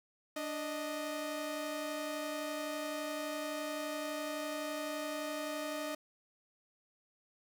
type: tone pair together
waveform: sawtooth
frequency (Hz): 294.6 / 621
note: D4 / D#5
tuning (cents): +6 / -3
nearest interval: octave + minor second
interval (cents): 1291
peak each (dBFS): -37 / -35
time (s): 0.36-5.95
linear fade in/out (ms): 5
effects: none